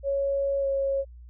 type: tone with pitch glide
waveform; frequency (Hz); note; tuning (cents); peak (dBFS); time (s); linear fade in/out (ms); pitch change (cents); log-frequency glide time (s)
sine; 554.4 to 547.4; C#5 to C#5; 0 to -22; -23; 0.03-1.05; 50; -22; 0.6-0.66
effects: added 60 Hz sine -43 dBFS peak until 1.29 s